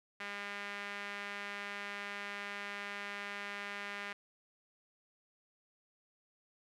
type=tone with band-pass filter; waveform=sawtooth; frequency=202.5 Hz; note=G#3; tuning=43 cents flat; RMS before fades=-43 dBFS; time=0.2-4.13 s; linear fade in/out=5 ms; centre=2000 Hz; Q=1.9; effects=none